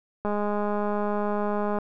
click train, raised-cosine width 1 ms, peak -15 dBFS, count 319, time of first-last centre 0.25-1.786 s, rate 207 Hz, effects none

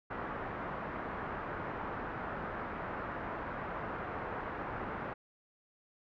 white low-pass noise, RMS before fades -40 dBFS, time 0.1-5.14 s, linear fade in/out 10 ms, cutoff 1500 Hz, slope 24 dB/octave, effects none

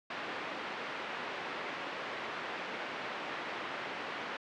white band-pass noise, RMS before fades -40 dBFS, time 0.1-4.37 s, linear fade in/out 5 ms, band 250 to 2100 Hz, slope 12 dB/octave, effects low-pass 4000 Hz 12 dB/octave

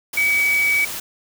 sine tone in noise, 2275 Hz, C#7, 44 cents sharp, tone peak -15 dBFS, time 0.17-0.85 s, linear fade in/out 5 ms, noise white, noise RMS -29 dBFS, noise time 0.13-1 s, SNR +11 dB, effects none

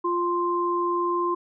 sine tone pair together, 349.2 / 1046.4 Hz, F4 / C6, 0 / 0 cents, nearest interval octave + perfect fifth, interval 1900 cents, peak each -25 / -24 dBFS, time 0.04-1.35 s, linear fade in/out 10 ms, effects none

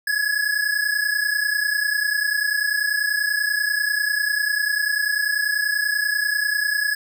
square tone pair together, 1671.8 / 1702 Hz, G#6 / G#6, +11 / +42 cents, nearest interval unison, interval 31 cents, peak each -23 / -23 dBFS, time 0.07-6.95 s, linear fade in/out 5 ms, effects none

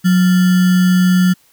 sine tone with sample-and-hold, 182.4 Hz, F#3, 24 cents flat, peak -8 dBFS, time 0.04-1.34 s, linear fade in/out 20 ms, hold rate 1575 Hz, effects white hiss -53 dBFS RMS until 1.52 s

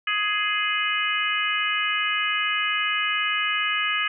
harmonic tone with a mistuned harmonic, 417.5 Hz, G#4, 9 cents sharp, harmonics 3 / 4 / 5 / 6 / 7, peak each -28 / -28 / -28 / -28 / -28 dBFS, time 0.07-4.08 s, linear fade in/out 5 ms, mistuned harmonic 7, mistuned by +15 cents, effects none

